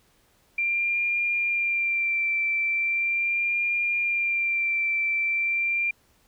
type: tone with vibrato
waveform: sine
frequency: 2371 Hz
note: D7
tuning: 16 cents sharp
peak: -22 dBFS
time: 0.58-5.91 s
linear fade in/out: 5 ms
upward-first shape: sine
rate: 0.39 Hz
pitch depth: 24 cents each way
effects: pink hiss -63 dBFS RMS until 6.27 s